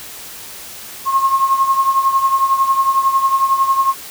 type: tone with tremolo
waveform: sine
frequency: 1078 Hz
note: C#6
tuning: 49 cents flat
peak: -8 dBFS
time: 1.05-3.95 s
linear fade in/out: 50 ms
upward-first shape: triangle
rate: 11 Hz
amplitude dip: 75%
effects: white hiss -33 dBFS RMS until 4.1 s